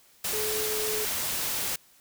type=tone in noise; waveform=sine; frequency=429.7 Hz; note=A4; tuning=41 cents flat; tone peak=-31 dBFS; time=0.33-1.05 s; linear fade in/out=5 ms; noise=white; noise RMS=-30 dBFS; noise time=0.24-1.76 s; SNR=-4 dB; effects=white hiss -59 dBFS RMS until 2 s